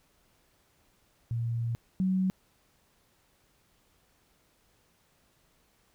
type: tone pair in turn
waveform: sine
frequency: 116.54 / 187.42 Hz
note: A#2 / F#3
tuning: 0 / +23 cents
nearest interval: minor sixth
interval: 823 cents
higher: second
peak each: -28 / -24 dBFS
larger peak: second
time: 1.31-1.75 / 2-2.3 s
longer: first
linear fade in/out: 0 ms
effects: pink hiss -68 dBFS RMS until 5.94 s